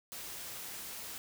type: noise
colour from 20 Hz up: white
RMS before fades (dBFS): -44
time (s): 0.12-1.18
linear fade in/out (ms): 0
effects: none